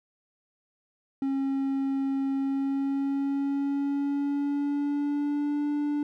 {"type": "tone with pitch glide", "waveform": "triangle", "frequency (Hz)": [271.7, 292.9], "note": ["C#4", "D4"], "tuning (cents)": [-35, -5], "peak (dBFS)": -23, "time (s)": [1.22, 6.03], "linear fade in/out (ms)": 2, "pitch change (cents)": 130, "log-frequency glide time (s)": [2.35, 5.69], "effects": []}